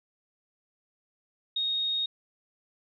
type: tone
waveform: sine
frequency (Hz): 3729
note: A#7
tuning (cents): 0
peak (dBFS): -26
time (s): 1.56-2.06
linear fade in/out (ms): 5
effects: none